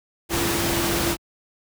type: tone in noise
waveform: sine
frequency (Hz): 339.2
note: E4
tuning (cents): +50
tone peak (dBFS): -26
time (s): 0.29-1.17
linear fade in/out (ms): 50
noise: pink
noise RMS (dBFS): -23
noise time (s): 0.29-1.17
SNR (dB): -6
effects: high-pass 60 Hz 12 dB/octave